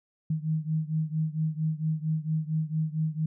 sine beating tone pair, 155.56 / 159.96 Hz, D#3 / D#3, 0 / +48 cents, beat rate 4.4 Hz, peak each -28 / -30 dBFS, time 0.3-3.26 s, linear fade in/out 5 ms, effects none

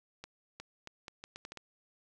accelerating click train, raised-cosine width 0.2 ms, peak -27 dBFS, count 9, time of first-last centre 0.24-1.573 s, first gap 360 ms, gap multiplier 0.76, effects none

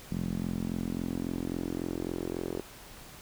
sawtooth tone with band-pass filter sweep, 43.65 Hz, F1, in tune, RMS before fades -34 dBFS, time 0.11-2.61 s, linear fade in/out 0 ms, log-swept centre 190 to 390 Hz, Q 3.1, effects pink hiss -49 dBFS RMS until 3.21 s

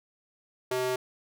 square tone with high-pass filter, 127.4 Hz, C3, 46 cents flat, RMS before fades -29 dBFS, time 0.71-0.96 s, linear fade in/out 5 ms, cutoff 430 Hz, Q 1.9, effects none

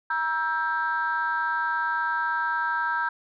sine chord, E diminished, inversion second, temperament just, 949.3 / 1318.5 / 1582.2 Hz, Bb5 / E6 / G6, +31 / 0 / +16 cents, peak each -27 / -29 / -26 dBFS, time 0.1-3.09 s, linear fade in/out 5 ms, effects tanh soft clip ceiling -16 dBFS

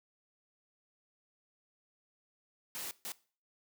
white noise bursts at uneven times, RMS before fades -41 dBFS, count 2, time 2.75-2.91 / 3.05-3.12 s, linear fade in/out 0 ms, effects noise-tail reverb RT60 0.4 s tail -20 dB re dry + high-pass 150 Hz 12 dB/octave

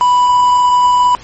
triangle tone with quantisation, 987.8 Hz, B5, in tune, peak -5 dBFS, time 0.01-1.15 s, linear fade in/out 0 ms, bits 5, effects pink hiss -36 dBFS RMS until 1.23 s + MP3 32 kbps

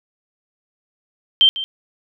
sine tone with echo, 3136 Hz, G7, in tune, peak -8 dBFS, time 1.41-1.49 s, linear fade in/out 0 ms, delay 150 ms, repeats 1, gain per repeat -14 dB, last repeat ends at 1.64 s, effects none

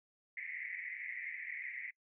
white band-pass noise, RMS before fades -44 dBFS, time 0.37-1.91 s, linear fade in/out 5 ms, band 1900 to 2200 Hz, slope 96 dB/octave, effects noise-tail reverb RT60 0.1 s tail -24 dB re dry

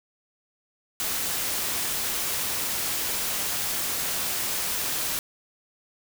white noise, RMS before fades -28 dBFS, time 1-5.19 s, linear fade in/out 0 ms, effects none

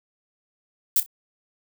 violet noise with echo, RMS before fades -19 dBFS, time 0.96-1 s, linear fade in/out 2 ms, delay 31 ms, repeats 2, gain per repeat -13 dB, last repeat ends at 1.062 s, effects none

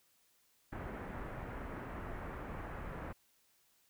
pink low-pass noise, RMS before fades -44 dBFS, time 0.72-3.13 s, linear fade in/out 10 ms, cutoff 1900 Hz, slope 24 dB/octave, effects white hiss -72 dBFS RMS until 3.89 s

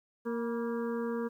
harmonic tone with a mistuned harmonic, 233.1 Hz, A#3, in tune, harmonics 1 / 2 / 4 / 5 / 6 / 7, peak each -34 / -34 / -45 / -46 / -50 / -49 dBFS, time 0.25-1.29 s, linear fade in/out 20 ms, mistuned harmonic 4, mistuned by +55 cents, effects 11-bit

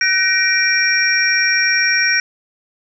sine tone cluster, 1514 / 1879 / 2351 / 5580 Hz, F#6 / A#6 / D7 / F8, +39 / +13 / +1 / -2 cents, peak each -18 dBFS, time 0.01-2.2 s, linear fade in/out 2 ms, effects none

